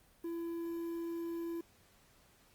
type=tone with quantisation; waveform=triangle; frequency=336.3 Hz; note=E4; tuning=35 cents sharp; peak=-35 dBFS; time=0.24-1.61 s; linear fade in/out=5 ms; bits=10; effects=pink hiss -66 dBFS RMS until 2.54 s + Opus 32 kbps